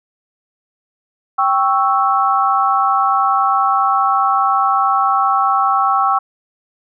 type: chord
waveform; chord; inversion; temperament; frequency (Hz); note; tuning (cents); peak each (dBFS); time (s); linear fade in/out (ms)
sine; C# diminished; second; equal; 784 / 1108.7 / 1318.5; G5 / C#6 / E6; 0 / 0 / 0; -16; 1.38-6.19; 10
effects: none